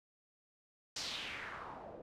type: noise with low-pass filter sweep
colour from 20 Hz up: white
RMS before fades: -45 dBFS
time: 0.96-2.02 s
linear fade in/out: 5 ms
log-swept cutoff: 5700 to 480 Hz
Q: 2.7
effects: none